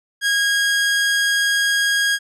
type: tone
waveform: sawtooth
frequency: 1637 Hz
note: G#6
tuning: 25 cents flat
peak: -12 dBFS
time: 0.21-2.19 s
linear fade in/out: 50 ms
effects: low-pass 10000 Hz 12 dB/octave